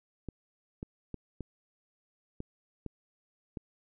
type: clicks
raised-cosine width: 3 ms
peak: -25 dBFS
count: 7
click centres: 0.287 / 0.829 / 1.143 / 1.407 / 2.404 / 2.863 / 3.572 s
effects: none